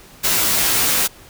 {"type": "noise with comb filter", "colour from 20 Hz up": "white", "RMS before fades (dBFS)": -17, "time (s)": [0.23, 1.08], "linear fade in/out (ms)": 20, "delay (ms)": 14, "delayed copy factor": -1, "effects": ["pink hiss -44 dBFS RMS until 1.29 s"]}